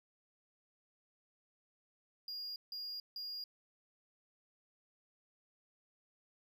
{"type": "tone bursts", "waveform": "triangle", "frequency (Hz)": 4838, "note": "D#8", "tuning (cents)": -49, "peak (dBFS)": -40, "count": 3, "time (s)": [2.28, 3.44], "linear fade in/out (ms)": 2, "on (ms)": 280, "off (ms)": 160, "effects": []}